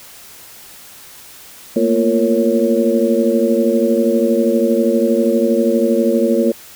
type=tone cluster; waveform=sine; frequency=226 / 238.5 / 346.7 / 461.7 / 554 Hz; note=A3 / A#3 / F4 / A#4 / C#5; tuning=+47 / +40 / -13 / -17 / -1 cents; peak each=-18 dBFS; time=1.76-6.52 s; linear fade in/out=5 ms; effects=white hiss -39 dBFS RMS until 6.75 s